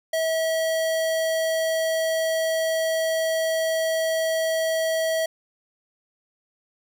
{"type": "tone", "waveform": "square", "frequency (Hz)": 646, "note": "E5", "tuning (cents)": -35, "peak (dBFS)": -22, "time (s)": [0.13, 5.26], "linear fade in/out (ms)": 5, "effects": []}